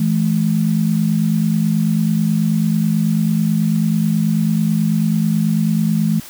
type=tone pair together; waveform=sine; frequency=164.81 / 214 Hz; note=E3 / A3; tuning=0 / -48 cents; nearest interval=perfect fourth; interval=452 cents; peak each=-16 dBFS; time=0-6.2 s; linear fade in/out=5 ms; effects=white hiss -37 dBFS RMS until 6.29 s